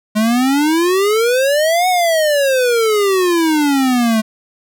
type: exponential two-way sweep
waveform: square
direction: up then down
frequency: 209.7 to 744 to 215 Hz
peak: -12 dBFS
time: 0.15-4.22 s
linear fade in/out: 20 ms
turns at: 1.88 s
effects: none